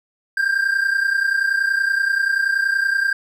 triangle tone pair together, 1584.5 / 1615 Hz, G6 / G#6, +18 / -49 cents, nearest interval unison, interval 33 cents, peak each -16 / -20 dBFS, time 0.37-3.13 s, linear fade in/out 5 ms, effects none

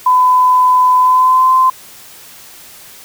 sine tone with pitch glide, 1007 to 1033.5 Hz, B5 to C6, +33 to -22 cents, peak -6 dBFS, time 0.06-1.7 s, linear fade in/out 5 ms, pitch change +45 cents, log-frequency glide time 0.97-1.53 s, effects white hiss -37 dBFS RMS until 3.04 s

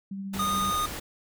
sine tone with tremolo, 195.4 Hz, G3, 5 cents flat, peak -31 dBFS, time 0.11-0.71 s, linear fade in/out 5 ms, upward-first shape triangle, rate 14 Hz, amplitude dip 30%
pink noise, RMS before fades -36 dBFS, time 0.33-1 s, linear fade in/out 10 ms
square tone, 1231 Hz, D#6, 19 cents flat, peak -26 dBFS, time 0.39-0.86 s, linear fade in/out 5 ms
effects none

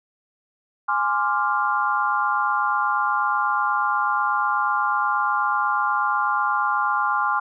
sine chord, D half-diminished seventh, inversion second, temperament equal, 830.6 / 1046.5 / 1174.7 / 1396.9 Hz, Ab5 / C6 / D6 / F6, 0 / 0 / 0 / 0 cents, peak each -25 / -24 / -25 / -24 dBFS, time 0.88-7.4 s, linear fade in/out 10 ms, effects none

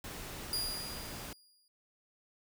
pink noise, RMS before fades -44 dBFS, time 0.04-1.33 s, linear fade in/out 2 ms
sawtooth tone with exponential decay, 4846 Hz, D#8, 47 cents flat, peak -28 dBFS, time 0.53-1.68 s, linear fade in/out 1 ms, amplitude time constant 250 ms
effects none

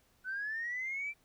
sine linear sweep, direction up, 1487 to 2358 Hz, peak -34 dBFS, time 0.24-1.14 s, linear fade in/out 50 ms, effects tanh soft clip ceiling -30 dBFS + pink hiss -70 dBFS RMS until 1.24 s

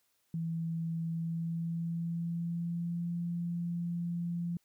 sine tone with pitch glide, 164.81 to 171.81 Hz, E3 to F3, 0 to -28 cents, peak -32 dBFS, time 0.34-4.57 s, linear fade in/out 2 ms, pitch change +72 cents, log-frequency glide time 1.08-3.12 s, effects white hiss -75 dBFS RMS until 4.64 s

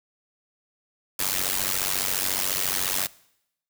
white noise with amplitude modulation, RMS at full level -22 dBFS, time 1.19-3.07 s, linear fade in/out 5 ms, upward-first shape sine, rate 94.3 Hz, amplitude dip 95%, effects noise-tail reverb RT60 0.8 s tail -22 dB re dry

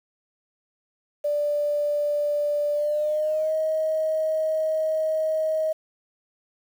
sine tone with pitch glide, 587.3 to 629.5 Hz, D5 to D#5, 0 to +20 cents, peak -21 dBFS, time 1.24-5.73 s, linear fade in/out 10 ms, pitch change +120 cents, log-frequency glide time 2.73-3.53 s, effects 8-bit

